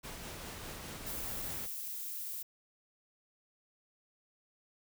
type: noise with tremolo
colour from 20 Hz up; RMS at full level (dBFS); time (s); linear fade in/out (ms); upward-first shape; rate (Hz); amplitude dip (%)
pink; -44; 0.03-1.67; 20; triangle; 4.9; 25
type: noise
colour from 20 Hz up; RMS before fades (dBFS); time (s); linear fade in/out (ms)
violet; -41; 1.06-2.43; 10
effects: none